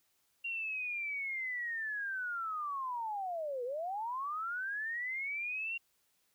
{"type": "linear two-way sweep", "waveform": "sine", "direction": "down then up", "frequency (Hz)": [2772, 472.2, 2772], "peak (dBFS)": -35, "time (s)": [0.44, 5.78], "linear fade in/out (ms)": 10, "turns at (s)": 3.64, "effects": ["white hiss -75 dBFS RMS until 6.34 s"]}